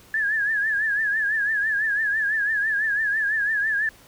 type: tone with vibrato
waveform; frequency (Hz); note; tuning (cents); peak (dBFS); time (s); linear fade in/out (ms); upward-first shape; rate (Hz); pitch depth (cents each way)
sine; 1704; G#6; +44; -20; 0.14-3.89; 2; triangle; 6; 110
effects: pink hiss -51 dBFS RMS until 4.07 s